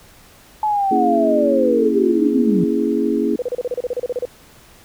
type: linear sweep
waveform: sine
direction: down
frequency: 865 to 164.81 Hz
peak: -15 dBFS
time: 0.63-2.64 s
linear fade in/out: 2 ms
type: chord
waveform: sine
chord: A# half-diminished seventh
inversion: none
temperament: equal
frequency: 233.1 / 277.2 / 329.6 / 415.3 Hz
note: A#3 / C#4 / E4 / G#4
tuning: 0 / 0 / 0 / 0 cents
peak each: -21 dBFS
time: 0.91-3.36 s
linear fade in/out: 5 ms
type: tone bursts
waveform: sine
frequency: 493.9 Hz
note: B4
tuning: in tune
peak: -18 dBFS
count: 14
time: 3.39-4.253 s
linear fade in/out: 2 ms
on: 31 ms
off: 33 ms
effects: pink hiss -47 dBFS RMS until 4.84 s